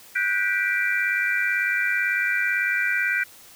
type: chord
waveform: sine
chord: G major seventh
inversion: third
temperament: just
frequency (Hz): 1470 / 1568 / 1960 / 2352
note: F#6 / G6 / B6 / D7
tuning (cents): -12 / 0 / -14 / +2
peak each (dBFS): -26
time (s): 0.15-3.24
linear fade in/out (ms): 10
effects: white hiss -48 dBFS RMS until 3.55 s